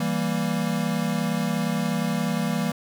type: chord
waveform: square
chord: E diminished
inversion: none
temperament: equal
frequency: 164.81 / 196 / 233.1 Hz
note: E3 / G3 / Bb3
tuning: 0 / 0 / 0 cents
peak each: -28 dBFS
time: 0-2.72 s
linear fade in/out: 5 ms
effects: none